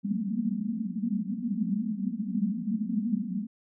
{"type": "band-pass noise", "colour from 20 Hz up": "pink", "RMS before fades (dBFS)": -30, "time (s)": [0.03, 3.47], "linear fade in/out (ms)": 20, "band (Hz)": [190, 240], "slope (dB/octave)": 96, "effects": []}